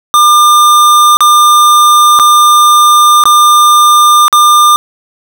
square tone with dropouts, 1200 Hz, D6, 37 cents sharp, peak -3 dBFS, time 0.14-4.76 s, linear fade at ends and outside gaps 0 ms, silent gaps 1.17-1.206 / 2.19-2.197 / 3.238-3.255 / 4.281-4.327 s, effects none

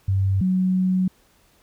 sine tone pair in turn, 96.7 / 185.52 Hz, G2 / F#3, -23 / +5 cents, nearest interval major seventh, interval 1128 cents, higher second, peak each -17 dBFS, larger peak neither, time 0.08-0.41 / 0.41-1.08 s, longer second, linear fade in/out 5 ms, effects pink hiss -59 dBFS RMS until 1.62 s

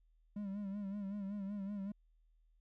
triangle tone with vibrato, 200.3 Hz, G3, 38 cents sharp, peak -37 dBFS, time 0.36-1.92 s, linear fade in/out 5 ms, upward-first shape sine, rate 5.3 Hz, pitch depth 69 cents each way, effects added 40 Hz sine -67 dBFS peak until 2.6 s

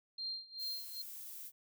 sine tone with tremolo, 4186 Hz, C8, in tune, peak -37 dBFS, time 0.18-1.02 s, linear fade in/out 5 ms, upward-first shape sine, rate 2.5 Hz, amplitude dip 90%
violet noise, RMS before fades -48 dBFS, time 0.58-1.52 s, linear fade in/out 50 ms
effects none

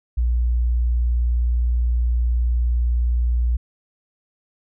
sine tone, 59.7 Hz, A#1, 42 cents sharp, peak -16 dBFS, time 0.17-3.57 s, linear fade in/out 10 ms, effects none

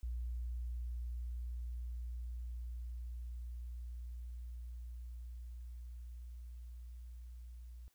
sine tone with level ramp, 59.8 Hz, A#1, 45 cents sharp, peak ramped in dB -37 to -48 dBFS, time 0.03-7.88 s, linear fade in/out 0 ms, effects white hiss -75 dBFS RMS until 7.94 s

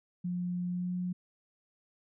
sine tone with pitch glide, 177.9 to 179.97 Hz, F3 to F#3, +32 to -48 cents, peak -31 dBFS, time 0.24-1.13 s, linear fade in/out 10 ms, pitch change +20 cents, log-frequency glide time 0.68-0.94 s, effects none

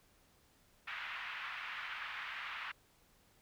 pink band-pass noise, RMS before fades -44 dBFS, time 0.87-2.72 s, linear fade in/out 10 ms, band 1200 to 2800 Hz, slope 24 dB/octave, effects pink hiss -69 dBFS RMS until 3.41 s

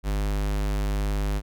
square tone, 50.6 Hz, G#1, 44 cents flat, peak -24 dBFS, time 0.03-1.42 s, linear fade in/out 50 ms, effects none

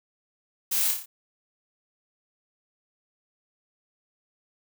blue noise with echo, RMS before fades -26 dBFS, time 0.71-0.92 s, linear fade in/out 10 ms, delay 28 ms, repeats 5, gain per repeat -4 dB, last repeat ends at 1.06 s, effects none

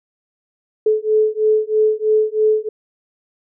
sine beating tone pair, 430 / 433.1 Hz, A4 / A4, -40 / -27 cents, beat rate 3.1 Hz, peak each -16 dBFS, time 0.86-2.69 s, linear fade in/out 5 ms, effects none

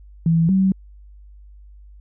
sine tone pair in turn, 164.81 / 190.75 Hz, E3 / G3, 0 / -47 cents, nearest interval minor third, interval 253 cents, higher second, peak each -13 dBFS, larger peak neither, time 0.26-0.49 / 0.49-0.72 s, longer neither, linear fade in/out 2 ms, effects added 50 Hz sine -41 dBFS peak until 2 s

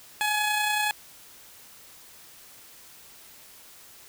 15% pulse tone with amplitude modulation, 844 Hz, G#5, 28 cents sharp, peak -16 dBFS, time 0.21-0.91 s, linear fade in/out 0 ms, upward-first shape sine, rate 30.7 Hz, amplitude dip 30%, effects white hiss -50 dBFS RMS until 4.08 s

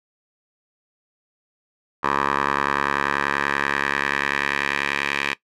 10% pulse tone with band-pass filter sweep, 70.3 Hz, C#2, 25 cents sharp, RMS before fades -23 dBFS, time 2.03-5.34 s, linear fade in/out 10 ms, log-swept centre 1200 to 2300 Hz, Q 2.3, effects noise-tail reverb RT60 0.1 s tail -19 dB re dry

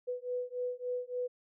sine beating tone pair, 493.9 / 497.4 Hz, B4 / B4, 0 / +12 cents, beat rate 3.5 Hz, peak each -37 / -37 dBFS, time 0.07-1.28 s, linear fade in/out 20 ms, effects none

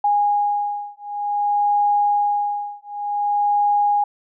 sine beating tone pair, 822 / 822.54 Hz, G#5 / G#5, -18 / -17 cents, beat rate 0.54 Hz, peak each -20 dBFS, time 0.04-4.04 s, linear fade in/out 5 ms, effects none

